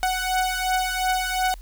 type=beating tone pair; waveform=sawtooth; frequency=742 / 744.8 Hz; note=F#5 / F#5; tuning=+5 / +11 cents; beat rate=2.8 Hz; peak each=-20 / -22 dBFS; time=0.03-1.54 s; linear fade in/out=0 ms; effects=added 42 Hz sine -37 dBFS peak until 1.61 s + white hiss -56 dBFS RMS until 1.61 s